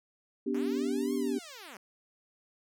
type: chord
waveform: sine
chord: G major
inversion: first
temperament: equal with one note detuned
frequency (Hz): 246.9 / 288.8 / 392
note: B3 / D4 / G4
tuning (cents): 0 / -29 / 0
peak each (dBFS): -32 / -33 / -33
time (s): 0.46-1.39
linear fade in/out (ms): 10
type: linear two-way sweep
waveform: 5% pulse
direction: up then down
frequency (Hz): 176.8 to 1108.7 to 176.8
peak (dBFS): -34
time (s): 0.54-1.77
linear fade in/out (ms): 2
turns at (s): 1.14
effects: none